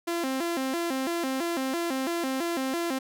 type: tone with vibrato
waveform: sawtooth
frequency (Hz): 300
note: D4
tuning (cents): +37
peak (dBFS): -23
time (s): 0.07-2.99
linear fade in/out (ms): 10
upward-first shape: square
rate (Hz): 3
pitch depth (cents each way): 220
effects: none